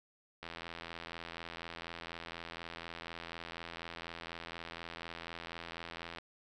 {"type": "click train", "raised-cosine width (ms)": 0.3, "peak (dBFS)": -27, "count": 485, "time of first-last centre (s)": [0.43, 6.185], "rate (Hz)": 84.1, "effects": []}